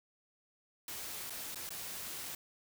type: noise with dropouts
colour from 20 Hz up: white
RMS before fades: -43 dBFS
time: 0.88-2.35 s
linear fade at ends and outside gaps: 2 ms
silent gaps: 1.298-1.304 / 1.546-1.557 / 1.692-1.705 s
effects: none